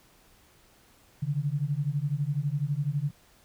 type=beating tone pair; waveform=sine; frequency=138.59 / 150.59 Hz; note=C#3 / D3; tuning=0 / +44 cents; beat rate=12 Hz; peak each=-29 dBFS; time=1.22-3.11 s; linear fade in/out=10 ms; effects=pink hiss -60 dBFS RMS until 3.44 s